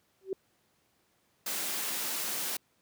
sine tone with exponential growth, 382.6 Hz, G4, 42 cents flat, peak -26 dBFS, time 0.21-0.33 s, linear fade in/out 2 ms, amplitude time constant 24 ms
white high-pass noise, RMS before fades -34 dBFS, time 1.46-2.57 s, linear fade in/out 5 ms, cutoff 160 Hz, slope 48 dB/octave
effects pink hiss -71 dBFS RMS until 2.81 s + high-pass 100 Hz 12 dB/octave

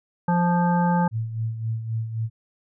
harmonic tone, 174.61 Hz, F3, in tune, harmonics 1 / 3 / 5 / 7 / 9, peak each -19 / -30 / -23 / -35 / -34 dBFS, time 0.28-1.08 s, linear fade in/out 5 ms
sine tone with tremolo, 112.4 Hz, A2, 37 cents sharp, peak -22 dBFS, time 1.11-2.3 s, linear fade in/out 50 ms, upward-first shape sine, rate 3.8 Hz, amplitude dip 60%
effects none

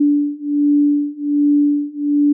sine beating tone pair, 290.1 / 291.4 Hz, D4 / D4, -21 / -13 cents, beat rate 1.3 Hz, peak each -16 / -15 dBFS, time 0-2.33 s, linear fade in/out 10 ms, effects none

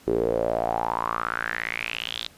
sawtooth tone with band-pass filter sweep, 57.2 Hz, A#1, 32 cents flat, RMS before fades -27 dBFS, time 0.07-2.27 s, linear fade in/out 0 ms, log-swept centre 380 to 3800 Hz, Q 6.3, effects pink hiss -53 dBFS RMS until 2.37 s + resampled to 32000 Hz

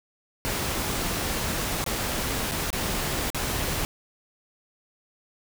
pink noise with dropouts, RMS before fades -28 dBFS, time 0.45-3.85 s, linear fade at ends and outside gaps 0 ms, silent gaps 1.841-1.863 / 2.513-2.519 / 2.704-2.729 / 3.302-3.346 s, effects none

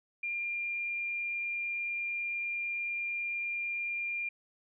sine tone, 2397 Hz, D7, 35 cents sharp, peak -32 dBFS, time 0.23-4.29 s, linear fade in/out 5 ms, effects none

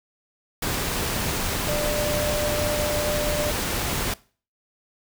sine tone in noise, 595 Hz, D5, 22 cents sharp, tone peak -25 dBFS, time 1.68-3.51 s, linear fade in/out 5 ms, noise pink, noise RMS -26 dBFS, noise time 0.62-4.14 s, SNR -2 dB, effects noise-tail reverb RT60 0.4 s tail -21 dB re dry

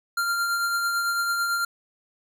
square tone with tremolo, 1390 Hz, F6, 9 cents flat, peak -22 dBFS, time 0.17-1.65 s, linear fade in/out 5 ms, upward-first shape triangle, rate 9 Hz, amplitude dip 35%, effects none

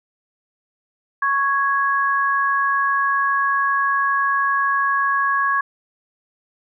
sine tone pair together, 1108.7 / 1661.2 Hz, C#6 / G#6, 0 / 0 cents, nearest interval perfect fifth, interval 700 cents, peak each -18 / -20 dBFS, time 1.22-5.61 s, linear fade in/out 5 ms, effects none

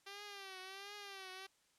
5% pulse tone with vibrato, 392 Hz, G4, in tune, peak -37 dBFS, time 0.06-1.47 s, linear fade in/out 10 ms, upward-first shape triangle, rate 1.4 Hz, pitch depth 100 cents each way, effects white hiss -74 dBFS RMS until 1.78 s + low-pass 9000 Hz 12 dB/octave

